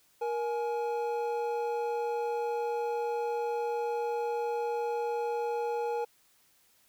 triangle tone pair together, 471.5 / 840.1 Hz, A#4 / G#5, +20 / +20 cents, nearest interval minor seventh, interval 1000 cents, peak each -29 / -32 dBFS, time 0.21-6.05 s, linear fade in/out 10 ms, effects white hiss -66 dBFS RMS until 6.88 s

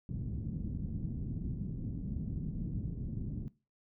white low-pass noise, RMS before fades -38 dBFS, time 0.09-3.48 s, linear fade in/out 0 ms, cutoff 210 Hz, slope 24 dB/octave, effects noise-tail reverb RT60 0.3 s tail -20 dB re dry

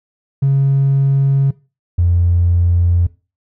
triangle tone pair in turn, 137.4 / 86.79 Hz, C#3 / F2, -15 / -10 cents, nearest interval minor sixth, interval 795 cents, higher first, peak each -6 dBFS, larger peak neither, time 0.42-1.51 / 1.98-3.07 s, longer neither, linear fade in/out 10 ms, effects noise-tail reverb RT60 0.3 s tail -22 dB re dry + tanh soft clip ceiling -7 dBFS

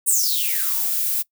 violet noise with high-pass filter sweep, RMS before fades -21 dBFS, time 0.06-1.23 s, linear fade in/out 20 ms, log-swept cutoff 9300 to 210 Hz, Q 9.7, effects noise-tail reverb RT60 0.1 s tail -22 dB re dry

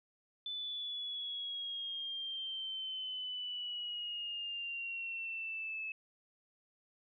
sine exponential sweep, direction down, 3511 to 2597 Hz, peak -38 dBFS, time 0.46-5.92 s, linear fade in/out 2 ms, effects none

